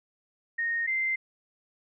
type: tone pair in turn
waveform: sine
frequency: 1855 / 2082 Hz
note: A#6 / C7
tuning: -9 / -9 cents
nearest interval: major second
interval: 200 cents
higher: second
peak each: -26 / -25 dBFS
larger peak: second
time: 0.58-0.87 / 0.87-1.16 s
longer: neither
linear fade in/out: 10 ms
effects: none